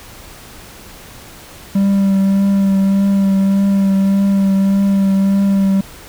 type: tone with vibrato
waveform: triangle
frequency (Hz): 196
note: G3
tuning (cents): 0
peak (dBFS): -8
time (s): 1.75-5.81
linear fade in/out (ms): 5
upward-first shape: triangle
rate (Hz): 1.7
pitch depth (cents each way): 21
effects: pink hiss -37 dBFS RMS until 6.08 s